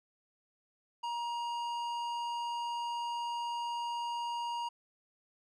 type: tone with tanh clipping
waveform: sine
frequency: 946 Hz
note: A#5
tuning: 25 cents sharp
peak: -36 dBFS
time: 1.03-4.69 s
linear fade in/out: 10 ms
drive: 13 dB
effects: none